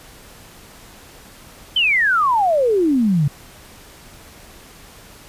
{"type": "exponential sweep", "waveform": "sine", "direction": "down", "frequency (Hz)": [3136, 136], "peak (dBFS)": -13, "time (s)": [1.76, 3.28], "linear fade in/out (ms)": 5, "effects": ["pink hiss -43 dBFS RMS until 5.28 s", "resampled to 32000 Hz"]}